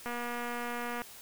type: click train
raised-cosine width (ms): 0.5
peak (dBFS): -23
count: 231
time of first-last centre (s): 0.06-1.018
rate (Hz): 240
effects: white hiss -50 dBFS RMS until 1.21 s